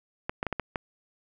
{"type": "clicks", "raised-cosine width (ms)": 0.5, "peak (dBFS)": -14, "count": 6, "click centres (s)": [0.295, 0.429, 0.467, 0.527, 0.597, 0.758], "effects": []}